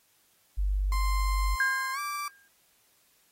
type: tone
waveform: sine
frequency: 49 Hz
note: G1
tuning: in tune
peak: -24 dBFS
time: 0.57-1.56 s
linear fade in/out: 20 ms
type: tone with pitch glide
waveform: 35% pulse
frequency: 1046.5 to 1167.9 Hz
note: C6 to D6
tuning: 0 to -10 cents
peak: -30 dBFS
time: 0.92-2.28 s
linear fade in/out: 2 ms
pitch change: +190 cents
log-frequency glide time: 1.93-1.99 s
type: tone with exponential decay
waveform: sine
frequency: 1612 Hz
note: G6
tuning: 48 cents sharp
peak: -21 dBFS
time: 1.6-2.48 s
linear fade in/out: 2 ms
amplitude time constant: 190 ms
effects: white hiss -66 dBFS RMS until 3.31 s + AAC 48 kbps